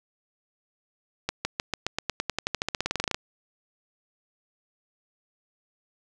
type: accelerating click train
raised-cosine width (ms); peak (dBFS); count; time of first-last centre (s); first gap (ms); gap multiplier
0.2; -9; 24; 1.29-3.145; 160; 0.93
effects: none